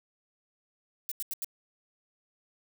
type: noise bursts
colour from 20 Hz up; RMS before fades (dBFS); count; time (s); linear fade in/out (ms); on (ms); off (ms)
violet; -34; 4; 1.09-1.445; 0; 25; 85
effects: none